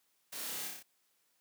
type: noise with echo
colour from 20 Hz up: white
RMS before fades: -44 dBFS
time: 0.32-0.68 s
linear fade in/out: 10 ms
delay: 30 ms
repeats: 5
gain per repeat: -2 dB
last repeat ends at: 0.83 s
effects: white hiss -75 dBFS RMS until 1.4 s + high-pass 150 Hz 12 dB/octave